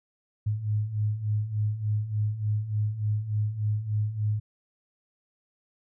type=beating tone pair; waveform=sine; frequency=103.83 / 107.23 Hz; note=G#2 / A2; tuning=0 / -44 cents; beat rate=3.4 Hz; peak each=-31 / -26 dBFS; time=0.46-4.4 s; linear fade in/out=10 ms; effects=none